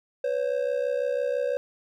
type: ring-modulated tone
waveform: triangle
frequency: 529 Hz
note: C5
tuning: 19 cents sharp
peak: -19 dBFS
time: 0.24-1.57 s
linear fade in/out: 0 ms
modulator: 33 Hz
effects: none